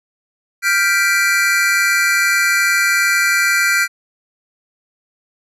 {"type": "chord", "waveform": "square", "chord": "G dominant seventh", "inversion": "third", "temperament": "equal", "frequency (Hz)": [1396.9, 1568, 1975.5, 2349], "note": ["F6", "G6", "B6", "D7"], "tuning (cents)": [0, 0, 0, 0], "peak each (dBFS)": -19, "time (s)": [0.62, 3.88], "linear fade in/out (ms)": 50, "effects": ["resampled to 32000 Hz"]}